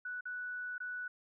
sine tone with dropouts, 1480 Hz, F#6, in tune, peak -38 dBFS, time 0.05-1.08 s, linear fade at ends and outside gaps 5 ms, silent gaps 0.209-0.254 / 0.781-0.802 s, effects none

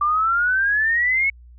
sine exponential sweep, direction up, 1170 to 2217 Hz, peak -16 dBFS, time 0.01-1.3 s, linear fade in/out 5 ms, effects added 60 Hz sine -42 dBFS peak until 1.58 s

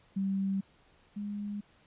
sine tone pair in turn, 194.4 / 205.4 Hz, G3 / G#3, -14 / -19 cents, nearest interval minor second, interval 95 cents, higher second, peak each -28 / -34 dBFS, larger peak first, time 0.16-0.61 / 1.16-1.61 s, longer neither, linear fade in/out 10 ms, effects pink hiss -64 dBFS RMS until 1.86 s + resampled to 8000 Hz

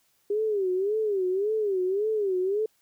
sine tone with vibrato, 400.1 Hz, G4, 35 cents sharp, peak -23 dBFS, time 0.3-2.66 s, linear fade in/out 5 ms, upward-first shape sine, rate 1.8 Hz, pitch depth 160 cents each way, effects white hiss -68 dBFS RMS until 2.81 s

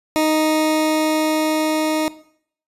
20% pulse tone with level ramp, 311.1 Hz, D#4, in tune, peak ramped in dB -10 to -13 dBFS, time 0.16-2.08 s, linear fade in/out 0 ms, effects noise-tail reverb RT60 0.6 s tail -17 dB re dry + resampled to 32000 Hz

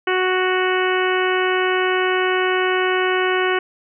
harmonic tone, 370 Hz, F#4, in tune, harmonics 1 / 2 / 3 / 4 / 5 / 6 / 7 / 8, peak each -19 / -26 / -25 / -24 / -26 / -28 / -31 / -29 dBFS, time 0.07-3.59 s, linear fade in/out 5 ms, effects none

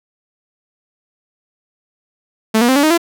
sawtooth tone with pitch steps, 220 / 239.9 / 261.6 / 285.3 / 311.1 / 339.3 Hz, A3 / A#3 / C4 / C#4 / D#4 / F4, 0 / +50 / 0 / +50 / 0 / -50 cents, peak -6 dBFS, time 2.54-2.978 s, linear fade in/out 10 ms, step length 73 ms, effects none

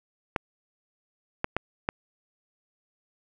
clicks, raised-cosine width 0.5 ms, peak -10 dBFS, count 4, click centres 0.362 / 1.444 / 1.566 / 1.889 s, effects none

